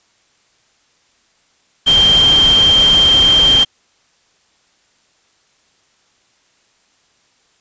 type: tone in noise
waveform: sine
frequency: 3163 Hz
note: G7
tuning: 15 cents sharp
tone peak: -7 dBFS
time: 1.86-3.65 s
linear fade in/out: 20 ms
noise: pink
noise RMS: -20 dBFS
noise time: 1.86-3.65 s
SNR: +10 dB
effects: white hiss -57 dBFS RMS until 7.6 s + resampled to 16000 Hz

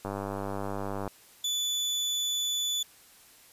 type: click train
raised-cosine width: 1 ms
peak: -20 dBFS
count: 103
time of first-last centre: 0.05-1.077 s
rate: 99.3 Hz
type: tone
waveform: 30% pulse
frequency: 3475 Hz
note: A7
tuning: 22 cents flat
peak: -25 dBFS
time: 1.44-2.83 s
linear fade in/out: 5 ms
effects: white hiss -56 dBFS RMS until 3.52 s + resampled to 32000 Hz

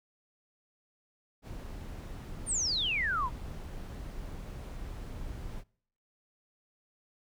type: noise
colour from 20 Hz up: brown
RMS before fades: -41 dBFS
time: 1.42-5.64 s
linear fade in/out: 50 ms
type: exponential sweep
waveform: sine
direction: down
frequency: 9397 to 914 Hz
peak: -28 dBFS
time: 2.46-3.3 s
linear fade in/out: 50 ms
effects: noise-tail reverb RT60 0.6 s tail -25 dB re dry

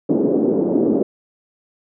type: band-pass noise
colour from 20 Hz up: pink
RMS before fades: -17 dBFS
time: 0.09-1.03 s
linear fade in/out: 5 ms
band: 240 to 440 Hz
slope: 24 dB/octave
effects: none

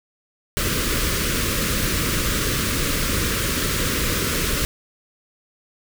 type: band-stop noise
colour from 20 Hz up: pink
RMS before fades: -22 dBFS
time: 0.57-4.65 s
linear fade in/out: 0 ms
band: 560 to 1100 Hz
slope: 48 dB/octave
effects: none

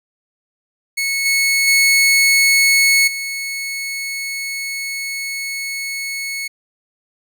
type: tone with level steps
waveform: sawtooth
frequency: 2200 Hz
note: C#7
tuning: 14 cents flat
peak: -14 / -10 / -7 / -19 dBFS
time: 0.97-6.48 s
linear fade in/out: 10 ms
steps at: 1.25 / 1.67 / 3.07 s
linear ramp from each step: 10 ms
effects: none

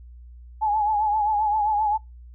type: tone with vibrato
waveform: sine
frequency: 847 Hz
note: G#5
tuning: 34 cents sharp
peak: -19 dBFS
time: 0.61-1.98 s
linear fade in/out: 20 ms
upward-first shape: triangle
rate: 7.6 Hz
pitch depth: 73 cents each way
effects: noise-tail reverb RT60 0.2 s tail -25 dB re dry + added 60 Hz sine -41 dBFS peak until 2.34 s

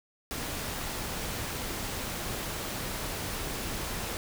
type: noise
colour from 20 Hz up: pink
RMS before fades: -35 dBFS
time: 0.31-4.17 s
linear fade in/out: 0 ms
effects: none

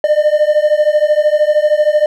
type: beating tone pair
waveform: triangle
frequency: 597 / 610 Hz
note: D5 / D#5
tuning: +28 / -34 cents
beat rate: 13 Hz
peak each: -10 dBFS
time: 0.04-2.06 s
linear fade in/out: 2 ms
effects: none

